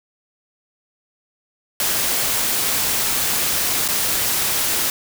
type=noise with dropouts; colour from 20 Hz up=white; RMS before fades=-20 dBFS; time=1.8-4.9 s; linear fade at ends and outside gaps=1 ms; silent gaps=3.879-3.886 s; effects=none